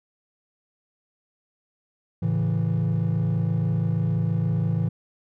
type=chord; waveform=triangle; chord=A major; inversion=none; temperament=equal; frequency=110 / 138.59 / 164.81 Hz; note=A2 / C#3 / E3; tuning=0 / 0 / 0 cents; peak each=-22 / -25 / -21 dBFS; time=2.22-4.89 s; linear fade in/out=10 ms; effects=tanh soft clip ceiling -14 dBFS